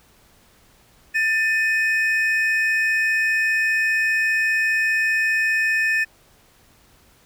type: tone pair together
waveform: triangle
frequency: 1780 / 2515 Hz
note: A6 / D#7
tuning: +20 / +18 cents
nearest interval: tritone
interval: 598 cents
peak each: -17 / -21 dBFS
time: 1.14-6.05 s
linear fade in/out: 20 ms
effects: pink hiss -55 dBFS RMS until 7.25 s